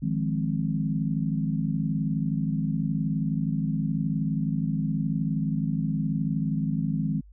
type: chord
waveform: sine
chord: F minor seventh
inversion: third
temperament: equal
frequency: 155.56 / 174.61 / 207.7 / 261.6 Hz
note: Eb3 / F3 / Ab3 / C4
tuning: 0 / 0 / 0 / 0 cents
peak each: -27 / -32 / -29 / -32 dBFS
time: 0.02-7.21 s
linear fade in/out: 10 ms
effects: added 50 Hz sine -47 dBFS peak until 7.32 s